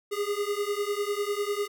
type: beating tone pair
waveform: square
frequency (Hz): 404.8 / 414.8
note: G#4 / G#4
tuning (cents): -44 / -2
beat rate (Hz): 10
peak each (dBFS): -31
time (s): 0.11-1.68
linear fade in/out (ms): 20
effects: none